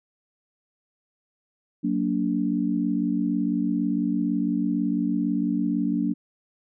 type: chord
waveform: sine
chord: Gb augmented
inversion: none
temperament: just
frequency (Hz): 185 / 231.2 / 289.1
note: Gb3 / Bb3 / D4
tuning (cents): 0 / -14 / -27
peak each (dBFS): -27 / -26 / -25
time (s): 1.83-6.14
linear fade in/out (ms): 20
effects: none